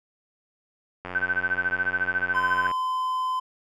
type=click train; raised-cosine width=0.5 ms; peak=-19 dBFS; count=152; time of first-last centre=1.05-2.713 s; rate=90.8 Hz
type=tone with tremolo; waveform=sine; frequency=1530 Hz; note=G6; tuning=42 cents flat; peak=-19 dBFS; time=1.15-2.67 s; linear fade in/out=2 ms; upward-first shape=sine; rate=14 Hz; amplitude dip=100%
type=tone; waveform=triangle; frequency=1024 Hz; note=C6; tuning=38 cents flat; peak=-22 dBFS; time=2.34-3.4 s; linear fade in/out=10 ms
effects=none